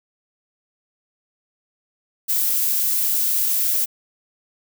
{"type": "noise", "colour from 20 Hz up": "violet", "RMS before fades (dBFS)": -20, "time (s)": [2.28, 3.86], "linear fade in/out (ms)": 20, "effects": []}